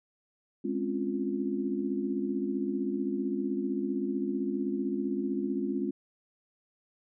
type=chord; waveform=sine; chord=Db major seventh; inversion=second; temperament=equal; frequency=207.7 / 261.6 / 277.2 / 349.2 Hz; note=Ab3 / C4 / Db4 / F4; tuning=0 / 0 / 0 / 0 cents; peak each=-34 dBFS; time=0.64-5.91 s; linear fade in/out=10 ms; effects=none